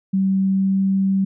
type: tone with pitch glide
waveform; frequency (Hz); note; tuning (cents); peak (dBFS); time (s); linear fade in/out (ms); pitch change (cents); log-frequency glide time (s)
sine; 192.2 to 193.31; G3 to G3; -34 to -24; -15; 0.13-1.25; 10; +10; 0.42-0.77
effects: none